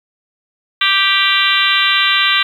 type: harmonic tone with a mistuned harmonic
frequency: 392 Hz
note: G4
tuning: in tune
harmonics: 3 / 4 / 5 / 6 / 7 / 8 / 9 / 10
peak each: -19 / -19 / -19 / -19 / -19 / -19 / -19 / -19 dBFS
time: 0.81-2.43 s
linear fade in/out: 5 ms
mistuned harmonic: 7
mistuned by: +20 cents
effects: 7-bit